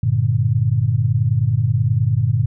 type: chord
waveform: sine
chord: G minor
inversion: none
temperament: equal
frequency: 98 / 116.54 / 146.83 Hz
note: G2 / Bb2 / D3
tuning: 0 / 0 / 0 cents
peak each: -20 / -16 / -21 dBFS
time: 0.03-2.46 s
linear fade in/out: 5 ms
effects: none